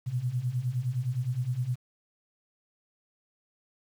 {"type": "beating tone pair", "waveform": "sine", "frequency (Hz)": [118.8, 128.5], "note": ["A#2", "C3"], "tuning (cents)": [33, -31], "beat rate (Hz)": 9.7, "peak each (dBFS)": [-32, -29], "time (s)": [0.06, 1.76], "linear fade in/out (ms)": 20, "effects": ["9-bit"]}